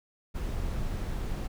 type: noise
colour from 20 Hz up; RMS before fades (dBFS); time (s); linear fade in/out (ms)
brown; -32; 0.34-1.48; 20
effects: none